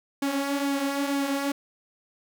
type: tone with flanger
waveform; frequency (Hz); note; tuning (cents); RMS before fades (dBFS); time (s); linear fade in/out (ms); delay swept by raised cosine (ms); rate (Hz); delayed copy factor
sawtooth; 279.2; C#4; +13; -27; 0.22-1.52; 5; 1.5 to 6.9; 2.1; -0.5
effects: none